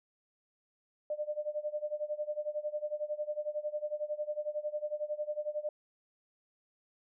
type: tone with tremolo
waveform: sine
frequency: 600 Hz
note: D5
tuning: 37 cents sharp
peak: -30 dBFS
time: 1.1-5.69 s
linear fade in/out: 2 ms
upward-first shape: sine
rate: 11 Hz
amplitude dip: 90%
effects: none